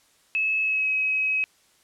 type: tone with pitch glide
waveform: sine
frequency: 2591 to 2548 Hz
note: E7 to D#7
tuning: -30 to +41 cents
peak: -21 dBFS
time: 0.35-1.44 s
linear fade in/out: 0 ms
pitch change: -29 cents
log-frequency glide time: 0.61-0.89 s
effects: white hiss -61 dBFS RMS until 1.83 s + low-pass 10000 Hz 12 dB/octave